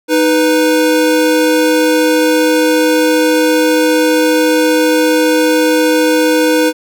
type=tone pair together; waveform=square; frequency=311.3 / 493.9 Hz; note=D#4 / B4; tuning=+1 / 0 cents; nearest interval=minor sixth; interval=799 cents; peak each=-12 dBFS; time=0.08-6.73 s; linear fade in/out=50 ms; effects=none